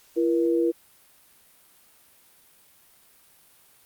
sine tone pair together, 338.2 / 476.6 Hz, E4 / A#4, +44 / +38 cents, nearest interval tritone, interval 594 cents, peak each -21 / -24 dBFS, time 0.16-0.72 s, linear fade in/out 20 ms, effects white hiss -57 dBFS RMS until 3.85 s + Opus 48 kbps

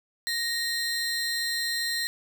40% pulse tone pair together, 1864.7 / 4125 Hz, A#6 / C8, 0 / -25 cents, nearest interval octave + major second, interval 1375 cents, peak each -29 / -28 dBFS, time 0.27-2.07 s, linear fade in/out 0 ms, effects none

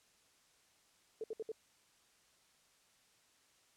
sine tone bursts, 440.9 Hz, A4, 4 cents sharp, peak -38 dBFS, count 4, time 1.21-1.518 s, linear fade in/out 2 ms, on 29 ms, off 64 ms, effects white hiss -70 dBFS RMS until 3.76 s + low-pass 9000 Hz 12 dB/octave

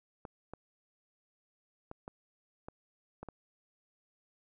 clicks, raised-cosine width 1 ms, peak -29 dBFS, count 7, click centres 0.252 / 0.536 / 1.914 / 2.079 / 2.685 / 3.23 / 3.287 s, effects none

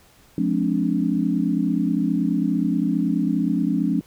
sine chord, D half-diminished seventh, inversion first, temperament just, 176.2 / 211.4 / 264.3 / 293.7 Hz, F3 / Ab3 / C4 / D4, +16 / +31 / +18 / 0 cents, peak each -24 dBFS, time 0.38-4.01 s, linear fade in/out 2 ms, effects pink hiss -54 dBFS RMS until 4.06 s

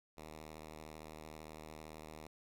5% pulse tone with vibrato, 77.78 Hz, D#2, in tune, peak -38 dBFS, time 0.17-2.27 s, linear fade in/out 5 ms, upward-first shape square, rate 13 Hz, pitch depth 24 cents each way, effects none

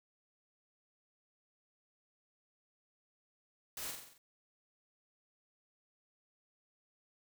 white noise with echo, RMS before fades -43 dBFS, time 3.77-3.91 s, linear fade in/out 2 ms, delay 45 ms, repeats 6, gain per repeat -4 dB, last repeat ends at 4.18 s, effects none

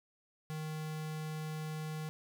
square tone with notch filter, 155.6 Hz, D#3, in tune, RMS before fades -40 dBFS, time 0.5-2.09 s, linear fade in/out 0 ms, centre 330 Hz, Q 1.6, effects none

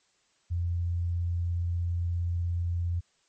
sine tone with vibrato, 86.5 Hz, F2, 16 cents flat, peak -26 dBFS, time 0.5-3.01 s, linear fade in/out 20 ms, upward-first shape sine, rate 17 Hz, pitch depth 9 cents each way, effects white hiss -69 dBFS RMS until 3.28 s + MP3 32 kbps

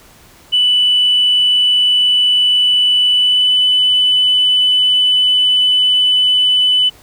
sine tone with pitch glide, 2978 to 2997 Hz, F#7 to F#7, +11 to +22 cents, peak -8 dBFS, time 0.52-6.9 s, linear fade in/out 20 ms, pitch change +11 cents, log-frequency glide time 3.14-3.53 s, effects tanh soft clip ceiling -4 dBFS + pink hiss -44 dBFS RMS until 7.02 s

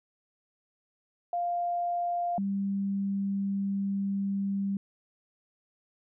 sine tone pair in turn, 698.5 / 197.49 Hz, F5 / G3, 0 / +13 cents, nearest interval octave + minor seventh, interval 2187 cents, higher first, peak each -27 dBFS, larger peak neither, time 1.33-2.38 / 2.38-4.77 s, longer second, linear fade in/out 2 ms, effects none

